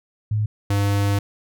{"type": "tone pair in turn", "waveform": ["sine", "square"], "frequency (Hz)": [106.7, 100.71], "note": ["G#2", "G2"], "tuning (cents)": [47, 47], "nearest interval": "minor second", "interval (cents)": 100, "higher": "first", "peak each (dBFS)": -18, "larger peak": "neither", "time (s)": [[0.31, 0.46], [0.7, 1.19]], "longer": "second", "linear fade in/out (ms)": 5, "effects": []}